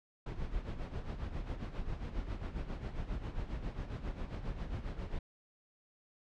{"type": "noise with tremolo", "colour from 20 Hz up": "brown", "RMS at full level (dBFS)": -37, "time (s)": [0.26, 5.19], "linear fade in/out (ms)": 5, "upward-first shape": "sine", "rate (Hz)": 7.4, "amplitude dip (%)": 65, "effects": ["low-pass 4000 Hz 12 dB/octave"]}